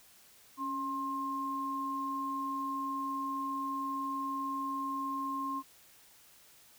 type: tone pair together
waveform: sine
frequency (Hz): 277.2 / 1062.4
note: C#4 / C6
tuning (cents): 0 / +26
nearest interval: octave + major seventh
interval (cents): 2326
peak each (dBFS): -39 / -34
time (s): 0.57-5.63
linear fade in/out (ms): 50
effects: white hiss -60 dBFS RMS until 6.78 s